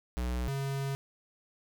square tone pair in turn, 61.3 / 137.31 Hz, B1 / C#3, -12 / -16 cents, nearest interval octave + major second, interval 1396 cents, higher second, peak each -31 / -32 dBFS, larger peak first, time 0.17-0.48 / 0.48-0.95 s, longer second, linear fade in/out 0 ms, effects none

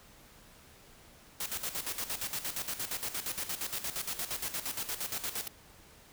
white noise with tremolo, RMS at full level -35 dBFS, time 1.4-5.48 s, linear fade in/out 5 ms, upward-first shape square, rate 8.6 Hz, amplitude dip 70%, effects pink hiss -57 dBFS RMS until 6.12 s

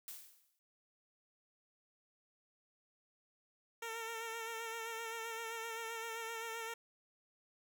blue noise with exponential decay, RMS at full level -45 dBFS, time 0.08-0.59 s, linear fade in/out 0 ms, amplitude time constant 110 ms
10% pulse tone with vibrato, 455.1 Hz, A#4, 42 cents flat, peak -33 dBFS, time 3.82-6.74 s, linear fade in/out 5 ms, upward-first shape sine, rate 7.7 Hz, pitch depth 33 cents each way
effects none

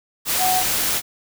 sine tone in noise, 740 Hz, F#5, in tune, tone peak -18 dBFS, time 0.38-0.64 s, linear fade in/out 50 ms, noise white, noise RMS -21 dBFS, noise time 0.25-1.02 s, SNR 0 dB, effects none

